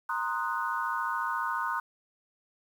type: chord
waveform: sine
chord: C half-diminished seventh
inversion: third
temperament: equal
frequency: 932.3 / 1046.5 / 1244.5 / 1480 Hz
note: Bb5 / C6 / Eb6 / Gb6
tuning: 0 / 0 / 0 / 0 cents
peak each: -34 dBFS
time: 0.09-1.8 s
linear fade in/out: 5 ms
effects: 9-bit